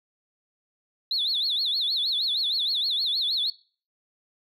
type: tone with vibrato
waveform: sine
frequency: 3856 Hz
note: B7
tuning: 42 cents flat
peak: -22 dBFS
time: 1.11-3.5 s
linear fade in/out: 2 ms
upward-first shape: sine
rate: 6.4 Hz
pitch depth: 220 cents each way
effects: noise-tail reverb RT60 0.4 s tail -21 dB re dry + tanh soft clip ceiling -18 dBFS